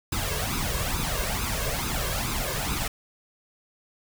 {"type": "noise with flanger", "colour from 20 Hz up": "pink", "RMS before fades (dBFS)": -28, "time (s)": [0.12, 2.88], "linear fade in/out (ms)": 5, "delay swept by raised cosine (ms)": [0.79, 1.89], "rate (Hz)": 2.3, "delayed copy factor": 0.7, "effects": []}